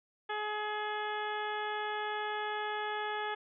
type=harmonic tone; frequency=422.4 Hz; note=G#4; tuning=29 cents sharp; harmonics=1 / 2 / 3 / 4 / 5 / 6 / 7 / 8; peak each=-40 / -37 / -42 / -40 / -47 / -51 / -50 / -47 dBFS; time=0.29-3.35 s; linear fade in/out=10 ms; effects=none